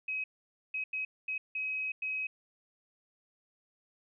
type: tone bursts at uneven times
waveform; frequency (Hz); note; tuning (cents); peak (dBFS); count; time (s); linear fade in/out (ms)
sine; 2541; D#7; +36; -32; 6; 0.08-0.24 / 0.74-0.84 / 0.93-1.05 / 1.28-1.38 / 1.55-1.92 / 2.02-2.27; 5
effects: none

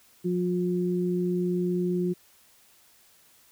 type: tone pair together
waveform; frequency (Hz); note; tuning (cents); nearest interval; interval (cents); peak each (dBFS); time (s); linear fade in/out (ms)
sine; 178.2 / 357.5; F3 / F4; +35 / +41; octave; 1206; -26 / -27; 0.24-2.14; 20
effects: white hiss -59 dBFS RMS until 3.51 s

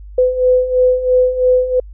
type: beating tone pair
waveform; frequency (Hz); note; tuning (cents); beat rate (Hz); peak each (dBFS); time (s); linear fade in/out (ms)
sine; 503 / 506; B4 / B4; +32 / +42; 3; -16 / -11; 0.18-1.8; 5
effects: added 50 Hz sine -31 dBFS peak until 1.93 s

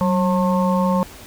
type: harmonic tone with a mistuned harmonic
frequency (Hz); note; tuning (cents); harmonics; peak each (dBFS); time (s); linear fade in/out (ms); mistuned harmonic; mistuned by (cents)
179.6; F3; +49; 1 / 3 / 5 / 6; -17 / -22 / -24 / -25; 0.01-1.03; 0; 1; +83
effects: pink hiss -40 dBFS RMS until 1.26 s

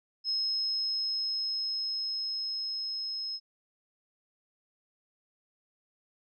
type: tone with level ramp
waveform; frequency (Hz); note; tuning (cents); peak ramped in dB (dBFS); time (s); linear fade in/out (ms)
sine; 5160; E8; -38; -27 to -33; 0.24-3.4; 50
effects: none

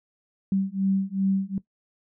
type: beating tone pair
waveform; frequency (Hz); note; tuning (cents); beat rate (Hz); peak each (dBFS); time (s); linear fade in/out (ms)
sine; 192.2 / 194.8; G3 / G3; -34 / -11; 2.6; -25; 0.52-1.58; 2
effects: noise-tail reverb RT60 0.1 s tail -17 dB re dry

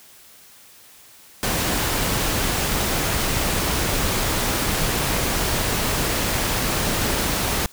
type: noise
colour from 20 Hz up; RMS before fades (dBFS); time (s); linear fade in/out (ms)
pink; -22; 1.43-7.66; 0
effects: white hiss -48 dBFS RMS until 7.72 s

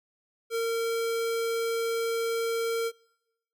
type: tone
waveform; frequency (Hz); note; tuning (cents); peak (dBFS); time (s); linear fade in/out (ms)
square; 458.6; A#4; -28; -27; 0.5-2.92; 50
effects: noise-tail reverb RT60 1.0 s tail -26 dB re dry

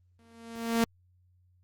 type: tone with exponential growth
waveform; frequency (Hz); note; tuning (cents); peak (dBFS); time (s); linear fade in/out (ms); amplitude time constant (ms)
sawtooth; 230; A#3; -23; -17; 0.19-0.84; 0; 140
effects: added 90 Hz sine -62 dBFS peak until 1.63 s + Opus 32 kbps

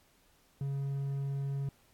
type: tone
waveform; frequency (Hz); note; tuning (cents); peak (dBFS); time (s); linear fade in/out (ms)
triangle; 138.59; C#3; 0; -30; 0.61-1.69; 2
effects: pink hiss -67 dBFS RMS until 1.93 s + AAC 64 kbps

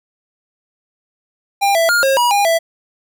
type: tone with pitch steps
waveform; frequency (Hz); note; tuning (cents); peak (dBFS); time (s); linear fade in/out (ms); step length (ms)
square; 799 / 663 / 1416 / 539 / 965 / 811 / 662; G5 / E5 / F6 / C#5 / B5 / G#5 / E5; +33 / +10 / +23 / -49 / -40 / -41 / +7; -12; 1.61-2.59; 20; 140
effects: none

